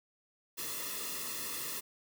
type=noise with comb filter; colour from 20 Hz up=white; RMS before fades=-39 dBFS; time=0.57-1.81 s; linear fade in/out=20 ms; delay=1.3 ms; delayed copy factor=-0.9; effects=none